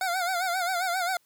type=tone with vibrato; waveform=25% pulse; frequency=725 Hz; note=F#5; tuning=35 cents flat; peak=-22 dBFS; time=0.01-1.17 s; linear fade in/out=2 ms; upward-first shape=sine; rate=7.5 Hz; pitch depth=97 cents each way; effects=white hiss -67 dBFS RMS until 1.25 s